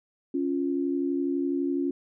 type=tone pair together; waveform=sine; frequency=277.2 / 349.2 Hz; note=C#4 / F4; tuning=0 / 0 cents; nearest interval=major third; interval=400 cents; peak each=-26 / -29 dBFS; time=0.34-1.91 s; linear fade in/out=5 ms; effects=none